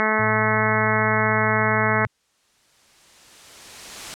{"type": "harmonic tone", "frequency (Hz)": 216.7, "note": "A3", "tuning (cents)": -26, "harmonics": [1, 2, 3, 4, 5, 6, 7, 8, 9, 10], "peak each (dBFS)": [-27, -27, -27, -27, -27, -27, -27, -27, -27, -27], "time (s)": [0, 2.05], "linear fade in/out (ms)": 0}
{"type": "tone with pitch glide", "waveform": "sine", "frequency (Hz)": [112.3, 112.95], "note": ["A2", "A2"], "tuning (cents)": [36, 46], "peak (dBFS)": -26, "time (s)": [0.19, 2.07], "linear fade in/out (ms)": 5, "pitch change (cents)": 10, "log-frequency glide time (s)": [1.46, 1.64]}
{"type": "noise with exponential growth", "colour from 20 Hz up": "white", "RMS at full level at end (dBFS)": -32, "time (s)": [1.93, 4.14], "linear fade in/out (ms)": 0, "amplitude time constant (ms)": 480}
{"effects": ["low-pass 8000 Hz 12 dB/octave"]}